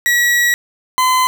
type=tone pair in turn; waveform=40% pulse; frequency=1924 / 1021.9 Hz; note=B6 / C6; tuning=-46 / -41 cents; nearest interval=major seventh; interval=1095 cents; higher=first; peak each=-10 dBFS; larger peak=neither; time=0.06-0.54 / 0.98-1.27 s; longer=first; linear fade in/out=0 ms; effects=none